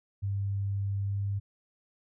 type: tone with pitch glide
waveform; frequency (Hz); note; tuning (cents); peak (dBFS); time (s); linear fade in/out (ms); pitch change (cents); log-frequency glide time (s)
sine; 99.3 to 99.93; G2 to G2; +23 to +34; -28; 0.22-1.4; 20; +11; 1.06-1.17
effects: none